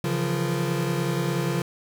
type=tone cluster; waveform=square; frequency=138.7 / 165.2 / 175.6 / 345.5 / 461.9 Hz; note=C#3 / E3 / F3 / F4 / A#4; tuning=+1 / +4 / +10 / -19 / -16 cents; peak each=-28 / -33 / -30 / -31 / -35 dBFS; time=0.04-1.62 s; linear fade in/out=2 ms; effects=9-bit